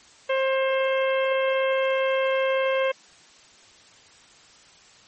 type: harmonic tone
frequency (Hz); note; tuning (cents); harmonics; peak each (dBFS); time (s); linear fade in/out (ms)
531; C5; +25; 1 / 2 / 3 / 4 / 5 / 6; -21 / -30 / -32 / -32 / -34 / -37; 0.29-2.92; 10
effects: white hiss -52 dBFS RMS until 5.07 s + MP3 32 kbps